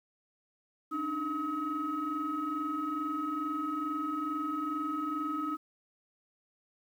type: tone cluster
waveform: sine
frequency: 283.4 / 305.7 / 1276 Hz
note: C#4 / D#4 / D#6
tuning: +38 / -30 / +43 cents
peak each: -39 / -34 / -33 dBFS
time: 0.91-5.57 s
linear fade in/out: 20 ms
effects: tanh soft clip ceiling -25 dBFS + 10-bit